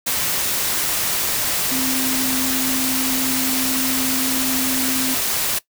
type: tone in noise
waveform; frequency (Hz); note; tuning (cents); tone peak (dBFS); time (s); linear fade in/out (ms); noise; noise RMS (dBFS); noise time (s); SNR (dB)
sine; 260.6; C4; -7; -23; 1.71-5.15; 10; white; -21; 0.06-5.59; -5
effects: noise-tail reverb RT60 0.1 s tail -19 dB re dry